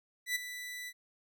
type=tone with ADSR envelope; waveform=sawtooth; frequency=1980 Hz; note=B6; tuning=4 cents sharp; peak=-25 dBFS; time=0.26-0.93 s; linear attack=94 ms; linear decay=15 ms; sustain=-12 dB; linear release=50 ms; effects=none